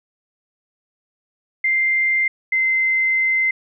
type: tone pair in turn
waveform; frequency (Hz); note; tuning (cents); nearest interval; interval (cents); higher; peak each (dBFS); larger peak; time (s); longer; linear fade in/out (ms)
sine; 2093 / 2071; C7 / C7; 0 / -18; unison; 18; first; -15 / -15; neither; 1.64-2.28 / 2.52-3.51; second; 5
effects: none